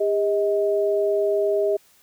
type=tone pair together; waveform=sine; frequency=403.3 / 632 Hz; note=G4 / D#5; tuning=+49 / +27 cents; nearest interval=minor sixth; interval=778 cents; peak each=-20 / -22 dBFS; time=0-1.77 s; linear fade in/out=10 ms; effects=white hiss -57 dBFS RMS until 2.02 s